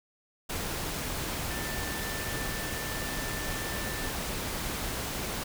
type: tone in noise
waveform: sine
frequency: 1775 Hz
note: A6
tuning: 15 cents sharp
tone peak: -40 dBFS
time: 1.5-4.1 s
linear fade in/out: 10 ms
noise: pink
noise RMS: -34 dBFS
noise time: 0.49-5.44 s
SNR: -9 dB
effects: none